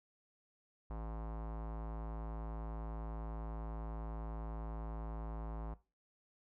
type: tone with low-pass filter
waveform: square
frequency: 55 Hz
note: A1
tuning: in tune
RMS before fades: -43 dBFS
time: 0.9-5.74 s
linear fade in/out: 5 ms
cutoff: 1000 Hz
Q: 2.1
effects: noise-tail reverb RT60 0.3 s tail -17 dB re dry